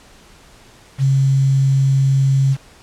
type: tone with quantisation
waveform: sine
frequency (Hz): 135.4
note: C#3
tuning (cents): -40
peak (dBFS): -11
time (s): 0.98-2.57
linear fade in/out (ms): 50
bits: 6
effects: pink hiss -46 dBFS RMS until 2.82 s + low-pass 9000 Hz 12 dB/octave